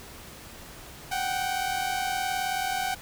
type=tone pair together; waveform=sawtooth; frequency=740 / 779 Hz; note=F#5 / G5; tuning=0 / -11 cents; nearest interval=minor second; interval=89 cents; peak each=-26 dBFS; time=1.11-2.95 s; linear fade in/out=10 ms; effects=pink hiss -45 dBFS RMS until 3.01 s